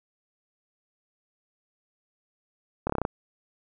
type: slowing click train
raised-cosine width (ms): 1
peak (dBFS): -12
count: 7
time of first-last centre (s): 2.87-3.051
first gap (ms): 26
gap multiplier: 1.06
effects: none